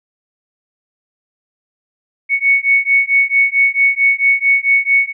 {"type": "beating tone pair", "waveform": "sine", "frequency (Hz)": [2217, 2221.5], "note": ["C#7", "C#7"], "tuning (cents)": [0, 3], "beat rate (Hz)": 4.5, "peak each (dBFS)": -13, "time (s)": [2.29, 5.13], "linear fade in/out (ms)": 50, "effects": []}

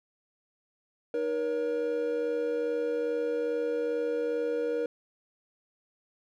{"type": "tone cluster", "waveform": "triangle", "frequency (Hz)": [308.6, 475.6, 558], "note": ["D#4", "A#4", "C#5"], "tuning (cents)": [-14, 35, 11], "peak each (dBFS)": [-35, -26, -35], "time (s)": [1.14, 4.86], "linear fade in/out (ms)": 2, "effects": []}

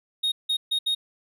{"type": "tone bursts at uneven times", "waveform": "triangle", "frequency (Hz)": 3729, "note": "A#7", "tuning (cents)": 0, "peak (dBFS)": -20, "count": 4, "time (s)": [[0.23, 0.32], [0.49, 0.57], [0.71, 0.79], [0.86, 0.95]], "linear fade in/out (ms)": 10, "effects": []}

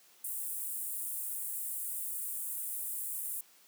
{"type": "high-pass noise", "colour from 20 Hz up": "pink", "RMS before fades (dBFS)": -38, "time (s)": [0.24, 3.41], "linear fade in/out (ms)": 5, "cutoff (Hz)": 8600, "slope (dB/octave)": 48, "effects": ["white hiss -62 dBFS RMS until 3.67 s", "high-pass 200 Hz 12 dB/octave"]}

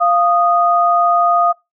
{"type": "tone pair together", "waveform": "sine", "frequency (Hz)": [695, 1238.3], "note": ["F5", "D#6"], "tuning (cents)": [-9, -9], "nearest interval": "minor seventh", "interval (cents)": 1000, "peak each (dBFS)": -13, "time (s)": [0, 1.53], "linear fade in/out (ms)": 20, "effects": ["noise-tail reverb RT60 0.2 s tail -22 dB re dry"]}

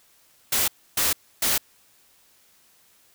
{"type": "noise bursts", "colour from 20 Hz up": "white", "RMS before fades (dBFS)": -22, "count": 3, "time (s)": [0.52, 1.58], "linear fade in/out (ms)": 5, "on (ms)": 160, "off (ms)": 290, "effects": ["white hiss -59 dBFS RMS until 3.14 s"]}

